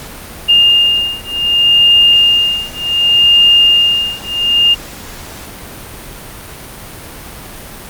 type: beating tone pair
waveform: sine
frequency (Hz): 2819 / 2819.67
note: F7 / F7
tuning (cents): +16 / +16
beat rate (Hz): 0.67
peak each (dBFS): -10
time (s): 0.48-4.75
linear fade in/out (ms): 20
effects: pink hiss -30 dBFS RMS until 7.89 s + Opus 48 kbps